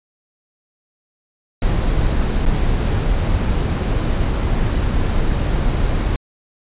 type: noise with dropouts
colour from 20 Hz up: brown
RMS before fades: -17 dBFS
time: 1.62-6.16 s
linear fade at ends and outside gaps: 1 ms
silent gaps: 2.454-2.462 s
effects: resampled to 8000 Hz